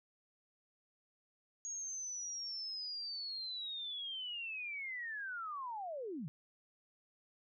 sine linear sweep, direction down, 6645 to 133.5 Hz, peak -40 dBFS, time 1.65-6.28 s, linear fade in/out 0 ms, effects none

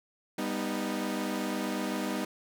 sawtooth chord, G augmented, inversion none, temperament equal with one note detuned, 198.85 / 246.9 / 311.1 Hz, G3 / B3 / D#4, +25 / 0 / 0 cents, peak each -31 dBFS, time 0.38-2.25 s, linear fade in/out 5 ms, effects none

